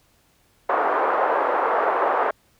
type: band-pass noise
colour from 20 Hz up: white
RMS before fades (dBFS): -21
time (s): 0.69-2.31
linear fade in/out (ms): 5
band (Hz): 430 to 1200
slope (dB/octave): 24
effects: pink hiss -61 dBFS RMS until 2.59 s